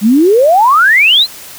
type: exponential sweep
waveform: sine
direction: up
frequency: 196 to 4300 Hz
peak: -4 dBFS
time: 0.01-1.27 s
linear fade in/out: 50 ms
effects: white hiss -31 dBFS RMS until 1.58 s